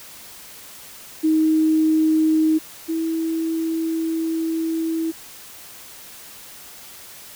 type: tone pair in turn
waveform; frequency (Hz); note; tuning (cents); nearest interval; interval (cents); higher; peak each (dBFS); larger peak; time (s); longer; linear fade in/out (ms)
sine; 314.8 / 325.1; D#4 / E4; +20 / -24; minor second; 56; second; -14 / -20; first; 1.23-2.59 / 2.88-5.12; second; 20
effects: white hiss -41 dBFS RMS until 7.35 s